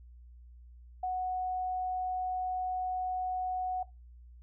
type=tone; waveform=sine; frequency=738 Hz; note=F#5; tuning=5 cents flat; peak=-30 dBFS; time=1.03-3.83 s; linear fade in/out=5 ms; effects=noise-tail reverb RT60 0.2 s tail -18 dB re dry + added 60 Hz sine -50 dBFS peak until 4.42 s